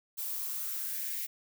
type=noise with high-pass filter sweep; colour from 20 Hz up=violet; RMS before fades=-36 dBFS; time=0.17-1.27 s; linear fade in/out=20 ms; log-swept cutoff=840 to 2100 Hz; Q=3.9; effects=none